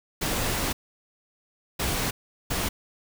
pink noise bursts at uneven times, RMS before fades -27 dBFS, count 3, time 0.21-0.73 / 1.79-2.11 / 2.5-2.69 s, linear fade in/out 10 ms, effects none

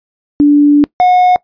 sine / triangle tone pair in turn, 291.2 / 726.4 Hz, D4 / F#5, -15 / -32 cents, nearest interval octave + major third, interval 1583 cents, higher second, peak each -3 dBFS, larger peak neither, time 0.4-0.84 / 1-1.36 s, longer first, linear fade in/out 0 ms, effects noise-tail reverb RT60 0.1 s tail -22 dB re dry + resampled to 11025 Hz

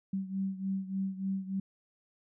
sine beating tone pair, 191.7 / 195.1 Hz, G3 / G3, -38 / -8 cents, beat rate 3.4 Hz, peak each -33 / -37 dBFS, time 0.13-1.6 s, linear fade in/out 5 ms, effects none

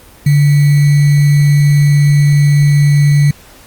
sine tone with sample-and-hold, 145.1 Hz, D3, 21 cents flat, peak -5 dBFS, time 0.26-3.31 s, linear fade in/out 5 ms, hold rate 2100 Hz, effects pink hiss -40 dBFS RMS until 3.66 s + Opus 32 kbps

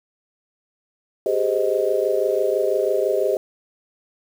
sine chord, Ab major seventh, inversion third, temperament just, 389.3 / 415.3 / 519.1 / 623 Hz, G4 / Ab4 / C5 / Eb5, -12 / 0 / -14 / +2 cents, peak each -23 dBFS, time 1.26-3.37 s, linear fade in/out 2 ms, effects 7-bit

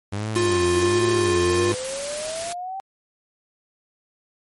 sawtooth tone with vibrato, 98 Hz, G2, in tune, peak -21 dBFS, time 0.12-1.75 s, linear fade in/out 10 ms, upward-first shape sine, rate 1.3 Hz, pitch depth 190 cents each way
white noise, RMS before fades -31 dBFS, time 0.35-2.53 s, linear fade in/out 5 ms
square tone, 352.4 Hz, F4, 16 cents sharp, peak -19 dBFS, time 0.36-1.72 s, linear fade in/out 0 ms
sine exponential sweep, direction up, 329.6 to 783 Hz, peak -28 dBFS, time 0.75-2.8 s, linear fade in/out 0 ms
effects MP3 48 kbps

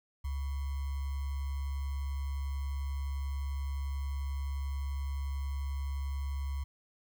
sine tone with sample-and-hold, 69.3 Hz, C#2, in tune, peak -32 dBFS, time 0.24-6.64 s, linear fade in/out 10 ms, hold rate 1050 Hz, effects none

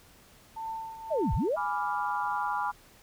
sine tone with tremolo, 894 Hz, A5, 27 cents sharp, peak -32 dBFS, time 0.56-1.49 s, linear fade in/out 10 ms, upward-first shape triangle, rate 1.8 Hz, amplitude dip 70%
sine linear two-way sweep, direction down then up, 690 to 32.7 to 690 Hz, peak -25 dBFS, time 1.1-1.57 s, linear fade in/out 20 ms, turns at 1.34 s
sine chord, G# diminished seventh, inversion none, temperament equal, 830.6 / 987.8 / 1174.7 / 1396.9 Hz, G#5 / B5 / D6 / F6, 0 / 0 / 0 / 0 cents, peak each -32 / -32 / -35 / -36 dBFS, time 1.56-2.72 s, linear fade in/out 20 ms
effects pink hiss -57 dBFS RMS until 3.02 s

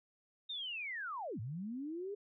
sine linear two-way sweep, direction down then up, 3729 to 100 to 418.3 Hz, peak -39 dBFS, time 0.49-2.15 s, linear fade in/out 10 ms, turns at 1.4 s, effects none

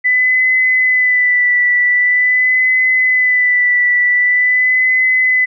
sine tone with vibrato, 1995 Hz, B6, 17 cents sharp, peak -9 dBFS, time 0.04-5.46 s, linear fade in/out 20 ms, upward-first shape sine, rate 0.45 Hz, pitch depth 27 cents each way, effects none

